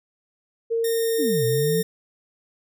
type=tone with pitch glide; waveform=sine; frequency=458.4 to 444.3 Hz; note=A#4 to A4; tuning=-29 to +17 cents; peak=-20 dBFS; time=0.7-1.83 s; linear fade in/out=20 ms; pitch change=-54 cents; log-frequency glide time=0.91-1.7 s
type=tone; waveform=5% pulse; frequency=1836 Hz; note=A#6; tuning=27 cents flat; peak=-19 dBFS; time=0.84-1.83 s; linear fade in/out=5 ms
type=exponential two-way sweep; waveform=sine; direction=down then up; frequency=329.6 to 120 to 181.4 Hz; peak=-23 dBFS; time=1.18-1.83 s; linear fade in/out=20 ms; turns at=1.45 s
effects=none